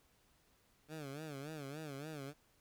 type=tone with vibrato; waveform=15% pulse; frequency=146.83 Hz; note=D3; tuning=in tune; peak=-38 dBFS; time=0.88-2.34 s; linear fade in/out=50 ms; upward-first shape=sine; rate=3.5 Hz; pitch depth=140 cents each way; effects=pink hiss -72 dBFS RMS until 2.6 s